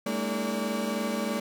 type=tone cluster; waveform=35% pulse; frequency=205.1 / 228.2 / 293.1 / 323.6 / 574 Hz; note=G#3 / A#3 / D4 / E4 / D5; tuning=-21 / -37 / -3 / -32 / -40 cents; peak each=-31 / -30 / -39 / -38 / -32 dBFS; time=0.06-1.4 s; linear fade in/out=5 ms; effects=none